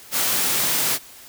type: high-pass noise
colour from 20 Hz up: white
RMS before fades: -21 dBFS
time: 0.11-0.99 s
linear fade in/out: 50 ms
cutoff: 100 Hz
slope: 48 dB/octave
effects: white hiss -44 dBFS RMS until 1.28 s